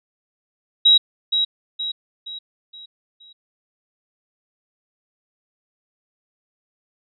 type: tone with echo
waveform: sine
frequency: 3846 Hz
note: B7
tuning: 47 cents flat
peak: -9 dBFS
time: 0.85-0.98 s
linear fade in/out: 10 ms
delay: 470 ms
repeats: 5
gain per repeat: -7 dB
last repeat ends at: 3.33 s
effects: none